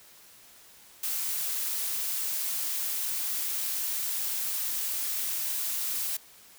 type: noise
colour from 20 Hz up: blue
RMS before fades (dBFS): -31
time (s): 1.03-6.17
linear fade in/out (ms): 5
effects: white hiss -54 dBFS RMS until 6.58 s